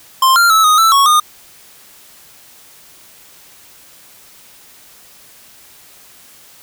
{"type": "tone with pitch steps", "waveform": "square", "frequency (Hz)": [1051, 1389, 1304, 1245, 1324, 1108, 1224], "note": ["C6", "F6", "E6", "D#6", "E6", "C#6", "D#6"], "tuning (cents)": [7, -10, -19, 1, 7, -1, -29], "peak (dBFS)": -8, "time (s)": [0.22, 1.2], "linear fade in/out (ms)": 5, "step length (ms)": 140, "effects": ["white hiss -43 dBFS RMS until 6.62 s"]}